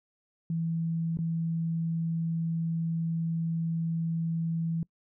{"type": "tone with dropouts", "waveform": "sine", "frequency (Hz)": 164.81, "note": "E3", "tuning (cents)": 0, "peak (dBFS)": -27, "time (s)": [0.5, 4.83], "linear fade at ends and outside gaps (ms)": 2, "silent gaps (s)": [1.172, 1.188], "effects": ["noise-tail reverb RT60 0.1 s tail -24 dB re dry"]}